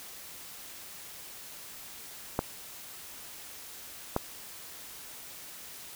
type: clicks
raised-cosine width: 1 ms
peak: -12 dBFS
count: 2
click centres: 2.391 / 4.164 s
effects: white hiss -46 dBFS RMS until 5.95 s